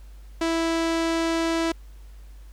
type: tone with low-pass filter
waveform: sawtooth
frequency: 329.6 Hz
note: E4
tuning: in tune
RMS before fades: -24 dBFS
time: 0.41-1.72 s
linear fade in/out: 5 ms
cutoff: 7100 Hz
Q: 0.77
effects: added 50 Hz sine -41 dBFS peak until 2.52 s + pink hiss -59 dBFS RMS until 2.52 s